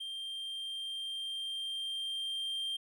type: tone with level ramp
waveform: triangle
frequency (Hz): 3175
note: G7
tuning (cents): +21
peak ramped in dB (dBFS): -37 to -32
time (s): 0-2.77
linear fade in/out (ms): 10
effects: none